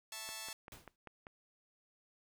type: chord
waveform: 5% pulse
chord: A major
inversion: second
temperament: just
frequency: 660 / 880 / 1100 Hz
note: E5 / A5 / C#6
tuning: +2 / 0 / -14 cents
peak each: -40 / -35 / -40 dBFS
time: 0.12-0.53 s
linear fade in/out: 2 ms
type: click train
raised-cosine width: 0.5 ms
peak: -34 dBFS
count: 6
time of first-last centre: 0.29-1.268 s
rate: 5.11 Hz
type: noise with exponential decay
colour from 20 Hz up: pink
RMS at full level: -48 dBFS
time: 0.72-0.96 s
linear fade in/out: 1 ms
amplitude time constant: 52 ms
effects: none